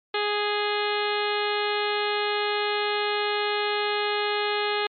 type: harmonic tone with a mistuned harmonic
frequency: 415.3 Hz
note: G#4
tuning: in tune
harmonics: 1 / 2 / 3 / 4 / 5 / 6 / 7 / 8 / 9 / 10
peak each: -27 / -30 / -32 / -33 / -34 / -35 / -35 / -36 / -37 / -37 dBFS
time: 0.14-4.87 s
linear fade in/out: 5 ms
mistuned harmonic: 9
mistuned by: -41 cents
effects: MP3 48 kbps